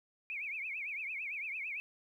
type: tone with vibrato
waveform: sine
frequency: 2370 Hz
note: D7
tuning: 15 cents sharp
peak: -37 dBFS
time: 0.3-1.8 s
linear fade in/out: 0 ms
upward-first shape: triangle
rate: 8.9 Hz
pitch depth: 210 cents each way
effects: 12-bit